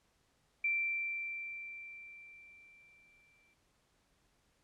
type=tone with exponential decay; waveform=sine; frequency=2349 Hz; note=D7; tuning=in tune; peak=-29 dBFS; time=0.64-3.54 s; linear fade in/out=5 ms; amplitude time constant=630 ms; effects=pink hiss -74 dBFS RMS until 4.63 s + low-pass 10000 Hz 12 dB/octave